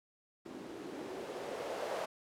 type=noise with low-pass filter sweep; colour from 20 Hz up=violet; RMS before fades=-42 dBFS; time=0.45-2.06 s; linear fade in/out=10 ms; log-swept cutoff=280 to 600 Hz; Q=2.6; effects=none